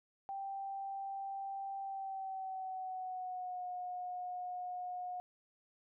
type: tone with pitch glide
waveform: sine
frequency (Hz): 784 to 723.1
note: G5 to F#5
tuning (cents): 0 to -40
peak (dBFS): -39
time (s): 0.29-5.2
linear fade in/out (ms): 0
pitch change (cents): -140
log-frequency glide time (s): 1.8-3.67
effects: none